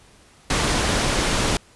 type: low-pass noise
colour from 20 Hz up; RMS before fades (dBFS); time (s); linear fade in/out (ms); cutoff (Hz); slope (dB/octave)
pink; -21; 0.5-1.57; 2; 8900; 12
effects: pink hiss -52 dBFS RMS until 1.75 s + resampled to 24000 Hz